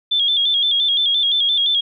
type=tone with vibrato; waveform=sine; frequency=3406 Hz; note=G#7; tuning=43 cents sharp; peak=-14 dBFS; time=0.11-1.81 s; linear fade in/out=10 ms; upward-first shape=square; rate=5.8 Hz; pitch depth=63 cents each way; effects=none